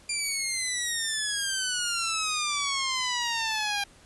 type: exponential sweep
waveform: 10% pulse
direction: down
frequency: 2388 to 800 Hz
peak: -18 dBFS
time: 0.09-3.84 s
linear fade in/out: 5 ms
effects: pink hiss -55 dBFS RMS until 4.05 s + resampled to 24000 Hz